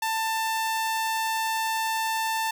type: tone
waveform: sawtooth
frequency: 890 Hz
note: A5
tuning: 20 cents sharp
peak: -21 dBFS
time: 0.02-2.51 s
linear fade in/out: 5 ms
effects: none